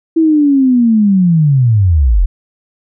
sine linear sweep, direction down, 329.6 to 37.5 Hz, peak -6 dBFS, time 0.16-2.26 s, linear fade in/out 10 ms, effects none

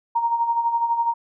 sine tone with tremolo, 932.3 Hz, A#5, in tune, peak -16 dBFS, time 0.15-1.14 s, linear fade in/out 10 ms, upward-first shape sine, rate 12 Hz, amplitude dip 60%, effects none

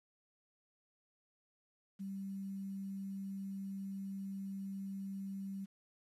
sine tone with quantisation, 195.1 Hz, G3, 8 cents flat, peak -40 dBFS, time 1.99-5.66 s, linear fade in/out 20 ms, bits 11, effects resampled to 32000 Hz

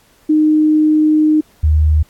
sine tone pair in turn, 307.5 / 76.88 Hz, D#4 / D#2, -20 / -20 cents, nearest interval 2 octaves, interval 2400 cents, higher first, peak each -8 dBFS, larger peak neither, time 0.29-1.41 / 1.63-2.03 s, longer first, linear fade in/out 10 ms, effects pink hiss -52 dBFS RMS until 2.09 s + AAC 64 kbps

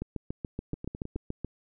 two click trains, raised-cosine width 3 ms, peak -24 / -20 dBFS, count 5 / 11, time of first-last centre 0.74-1.158 / 0.02-1.447 s, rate 9.56 / 7.01 Hz, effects none

